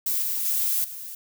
violet noise with level steps, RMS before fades -25 / -27 / -24 / -37 dBFS, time 0.06-1.15 s, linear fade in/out 5 ms, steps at 0.22 / 0.45 / 0.84 s, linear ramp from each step 5 ms, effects none

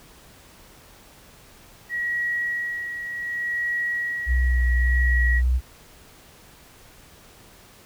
sine tone with tremolo, 1913 Hz, A#6, 44 cents sharp, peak -22 dBFS, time 1.89-5.42 s, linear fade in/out 50 ms, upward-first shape sine, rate 0.67 Hz, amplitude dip 55%
sine tone with vibrato, 62.2 Hz, B1, 13 cents sharp, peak -17 dBFS, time 4.26-5.61 s, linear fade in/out 50 ms, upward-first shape sine, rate 1.7 Hz, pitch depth 25 cents each way
effects pink hiss -50 dBFS RMS until 7.85 s

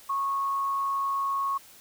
sine tone with frequency modulation, 1100 Hz, C#6, 14 cents flat, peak -25 dBFS, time 0.09-1.58 s, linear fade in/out 10 ms, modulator 108 Hz, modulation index 0.23, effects white hiss -52 dBFS RMS until 1.8 s

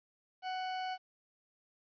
40% pulse tone, 744 Hz, F#5, 9 cents sharp, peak -35 dBFS, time 0.42-0.98 s, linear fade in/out 50 ms, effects resampled to 11025 Hz + 12-bit

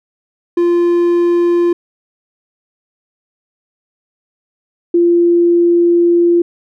triangle / sine tone pair in turn, 346.6 / 344.7 Hz, F4 / F4, -13 / -23 cents, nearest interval unison, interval 10 cents, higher first, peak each -7 dBFS, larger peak neither, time 0.57-1.73 / 4.94-6.42 s, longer second, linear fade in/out 5 ms, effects none

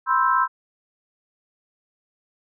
sine chord, C major seventh, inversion third, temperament equal, 987.8 / 1046.5 / 1318.5 / 1568 Hz, B5 / C6 / E6 / G6, 0 / 0 / 0 / 0 cents, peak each -23 / -20 / -21 / -26 dBFS, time 0.06-0.48 s, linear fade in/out 50 ms, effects none

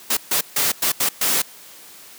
white noise bursts at uneven times, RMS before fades -19 dBFS, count 6, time 0.1-0.17 / 0.31-0.41 / 0.56-0.72 / 0.82-0.92 / 1-1.09 / 1.21-1.42 s, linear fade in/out 5 ms, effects white hiss -43 dBFS RMS until 2.18 s + high-pass 150 Hz 12 dB/octave

